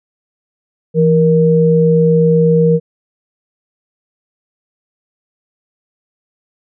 sine tone pair together, 165.99 / 469.8 Hz, E3 / A#4, +12 / +13 cents, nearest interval octave + tritone, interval 1801 cents, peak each -10 dBFS, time 0.94-2.8 s, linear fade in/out 50 ms, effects none

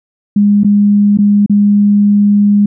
sine tone with dropouts, 204.7 Hz, G#3, 25 cents flat, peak -5 dBFS, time 0.36-2.66 s, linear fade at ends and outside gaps 5 ms, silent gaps 0.635-0.645 / 1.174-1.186 / 1.462-1.496 s, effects none

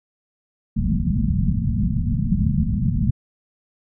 white low-pass noise, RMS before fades -20 dBFS, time 0.76-3.11 s, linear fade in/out 10 ms, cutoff 230 Hz, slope 96 dB/octave, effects none

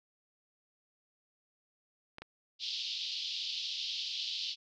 clicks, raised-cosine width 0.3 ms, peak -28 dBFS, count 2, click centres 2.184 / 2.22 s
pink band-pass noise, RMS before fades -38 dBFS, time 2.59-4.56 s, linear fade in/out 50 ms, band 3000 to 5000 Hz, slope 48 dB/octave
effects none

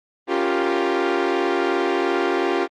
sawtooth chord, G half-diminished seventh, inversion second, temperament equal, 277.2 / 349.2 / 392 / 466.2 Hz, Db4 / F4 / G4 / Bb4, 0 / 0 / 0 / 0 cents, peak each -23 / -18 / -19 / -24 dBFS, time 0.27-2.68 s, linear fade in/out 50 ms, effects low-pass 3000 Hz 12 dB/octave + Opus 24 kbps

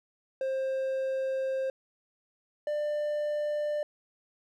triangle tone pair in turn, 530 / 594.9 Hz, C5 / D5, +22 / +22 cents, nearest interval major second, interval 200 cents, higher second, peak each -26 dBFS, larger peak neither, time 0.41-1.7 / 2.67-3.83 s, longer first, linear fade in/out 2 ms, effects none

